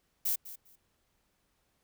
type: noise with echo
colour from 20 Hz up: violet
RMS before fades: -30 dBFS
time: 0.25-0.36 s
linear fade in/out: 10 ms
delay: 200 ms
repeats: 2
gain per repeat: -15 dB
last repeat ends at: 0.76 s
effects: pink hiss -75 dBFS RMS until 1.83 s

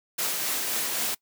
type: noise with tremolo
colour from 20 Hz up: white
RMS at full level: -27 dBFS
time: 0.18-1.15 s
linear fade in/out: 10 ms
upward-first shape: triangle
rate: 3.8 Hz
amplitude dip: 30%
effects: noise-tail reverb RT60 0.1 s tail -23 dB re dry + high-pass 200 Hz 12 dB/octave

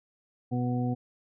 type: harmonic tone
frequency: 123.47 Hz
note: B2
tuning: in tune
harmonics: 1 / 2 / 3 / 4 / 6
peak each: -29 / -29 / -44 / -39 / -38 dBFS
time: 0.51-0.95 s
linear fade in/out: 20 ms
effects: none

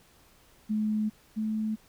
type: tone pair in turn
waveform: sine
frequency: 214.2 / 217.1 Hz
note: A3 / A3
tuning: -46 / -23 cents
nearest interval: unison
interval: 23 cents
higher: second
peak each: -25 / -27 dBFS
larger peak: first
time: 0.69-1.1 / 1.36-1.76 s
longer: first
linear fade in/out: 20 ms
effects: pink hiss -60 dBFS RMS until 1.88 s

